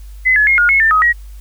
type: tone with pitch steps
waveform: sine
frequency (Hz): 2031 / 1705 / 2146 / 1430 / 2181 / 1788 / 1264 / 1903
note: B6 / G#6 / C7 / F6 / C#7 / A6 / D#6 / A#6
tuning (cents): +48 / +45 / +43 / +41 / -29 / +27 / +27 / +35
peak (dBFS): -8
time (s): 0.25-1.13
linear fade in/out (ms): 20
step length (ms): 110
effects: added 50 Hz sine -30 dBFS peak until 1.4 s + white hiss -50 dBFS RMS until 1.4 s